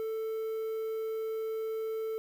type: tone with quantisation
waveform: triangle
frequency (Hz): 442.4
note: A4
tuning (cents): +9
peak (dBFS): -30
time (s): 0-2.18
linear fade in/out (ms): 0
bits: 9
effects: none